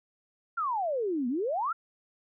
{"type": "exponential two-way sweep", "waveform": "sine", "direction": "down then up", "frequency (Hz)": [1422, 233.1, 1422], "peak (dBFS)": -27, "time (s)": [0.57, 1.73], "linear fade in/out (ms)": 10, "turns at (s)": 1.28, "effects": []}